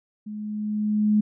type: tone with level ramp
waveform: sine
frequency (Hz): 211.3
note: G#3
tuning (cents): +30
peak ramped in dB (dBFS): -32 to -15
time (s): 0.26-1.21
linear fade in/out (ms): 10
effects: none